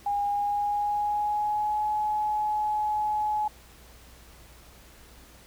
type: tone with pitch glide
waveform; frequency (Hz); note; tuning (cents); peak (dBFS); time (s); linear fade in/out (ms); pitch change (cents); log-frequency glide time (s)
sine; 814 to 847.1; G#5 to G#5; -35 to +34; -24; 0.06-3.48; 5; +69; 0.26-1.85
effects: added 60 Hz sine -53 dBFS peak until 5.46 s + pink hiss -53 dBFS RMS until 5.46 s